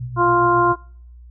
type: tone with tremolo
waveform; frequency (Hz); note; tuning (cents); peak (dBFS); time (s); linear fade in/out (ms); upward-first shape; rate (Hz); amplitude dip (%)
sine; 123.47; B2; 0; -24; 0-0.73; 10; sine; 7.3; 55
type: harmonic tone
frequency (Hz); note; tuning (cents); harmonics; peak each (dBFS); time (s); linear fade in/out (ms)
349.2; F4; 0; 1 / 2 / 3 / 4; -18 / -22 / -15 / -23; 0.16-0.76; 50
effects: noise-tail reverb RT60 0.6 s tail -25 dB re dry + added 60 Hz sine -39 dBFS peak until 1.3 s